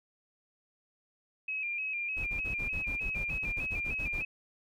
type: tone with vibrato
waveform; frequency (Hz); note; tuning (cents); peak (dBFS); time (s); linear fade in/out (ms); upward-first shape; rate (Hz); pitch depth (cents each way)
sine; 2475; D#7; -10; -32; 1.48-4.25; 5; square; 3.3; 57
type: noise bursts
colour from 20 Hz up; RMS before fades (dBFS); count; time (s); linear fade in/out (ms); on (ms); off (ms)
brown; -39; 15; 2.16-4.23; 20; 110; 30
effects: none